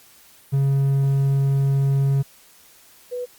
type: tone pair in turn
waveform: triangle / sine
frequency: 137.6 / 493.3 Hz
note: C#3 / B4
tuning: -12 / -2 cents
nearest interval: octave + minor seventh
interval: 2210 cents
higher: second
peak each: -14 / -25 dBFS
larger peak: first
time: 0.52-2.23 / 3.11-3.26 s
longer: first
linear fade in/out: 20 ms
effects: white hiss -51 dBFS RMS until 3.38 s + Opus 48 kbps